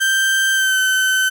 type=tone with pitch glide; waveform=35% pulse; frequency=1568 to 1528.7 Hz; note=G6 to G6; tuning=0 to -44 cents; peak=-12 dBFS; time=0-1.3 s; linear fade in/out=20 ms; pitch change=-44 cents; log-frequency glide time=0.53-0.77 s; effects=none

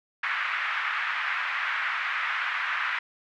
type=band-pass noise; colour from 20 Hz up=white; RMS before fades=-29 dBFS; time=0.23-2.99 s; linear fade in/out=5 ms; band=1200 to 2100 Hz; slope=24 dB/octave; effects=none

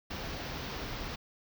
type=band-stop noise; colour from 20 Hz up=pink; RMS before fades=-39 dBFS; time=0.1-1.16 s; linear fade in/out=10 ms; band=5800 to 16000 Hz; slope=48 dB/octave; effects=none

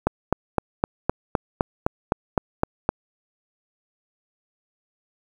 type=click train; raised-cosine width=1 ms; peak=-4 dBFS; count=12; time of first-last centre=0.07-2.891 s; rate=3.9 Hz; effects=7-bit

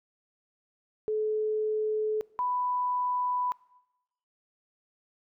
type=tone pair in turn; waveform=sine; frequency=430.4 / 992.2 Hz; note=A4 / B5; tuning=-38 / +8 cents; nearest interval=octave + major second; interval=1446 cents; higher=second; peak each=-26 dBFS; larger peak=neither; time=1.08-2.21 / 2.39-3.52 s; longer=neither; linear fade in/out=0 ms; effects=noise-tail reverb RT60 1.0 s tail -22 dB re dry

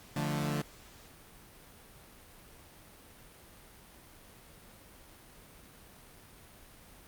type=chord; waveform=sawtooth; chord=D minor; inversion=none; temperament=equal; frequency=146.83 / 174.61 / 220 Hz; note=D3 / F3 / A3; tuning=0 / 0 / 0 cents; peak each=-29 / -34 / -33 dBFS; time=0.16-0.62 s; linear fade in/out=5 ms; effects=pink hiss -55 dBFS RMS until 7.07 s + Opus 48 kbps

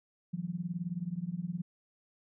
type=tone with tremolo; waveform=sine; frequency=174.61 Hz; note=F3; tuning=in tune; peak=-29 dBFS; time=0.33-1.62 s; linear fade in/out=10 ms; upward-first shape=triangle; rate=19 Hz; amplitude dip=100%; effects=none

